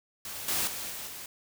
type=noise with level steps; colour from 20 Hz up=white; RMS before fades=-39 / -29 / -37 / -39 / -42 dBFS; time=0.25-1.26 s; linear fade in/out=2 ms; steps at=0.48 / 0.67 / 0.9 / 1.07 s; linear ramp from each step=5 ms; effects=none